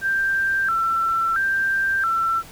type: tone with vibrato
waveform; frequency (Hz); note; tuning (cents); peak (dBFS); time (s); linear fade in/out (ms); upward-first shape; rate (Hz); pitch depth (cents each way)
sine; 1455; F#6; -29; -18; 0.01-2.43; 50; square; 0.74; 140
effects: pink hiss -43 dBFS RMS until 2.51 s